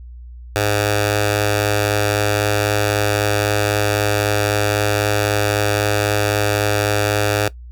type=tone with notch filter; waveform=10% pulse; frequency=103.83 Hz; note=G#2; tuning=in tune; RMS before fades=-18 dBFS; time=0.56-7.48 s; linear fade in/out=0 ms; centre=210 Hz; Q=0.56; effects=noise-tail reverb RT60 0.1 s tail -19 dB re dry + added 60 Hz sine -33 dBFS peak until 7.71 s